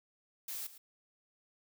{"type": "noise with echo", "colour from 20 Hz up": "blue", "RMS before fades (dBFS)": -41, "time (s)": [0.48, 0.67], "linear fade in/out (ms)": 5, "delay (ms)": 110, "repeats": 1, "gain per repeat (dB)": -14, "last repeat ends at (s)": 0.78, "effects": []}